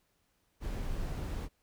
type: noise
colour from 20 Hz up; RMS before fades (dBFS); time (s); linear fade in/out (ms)
brown; -36; 0.6-1.49; 50
effects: pink hiss -75 dBFS RMS until 1.62 s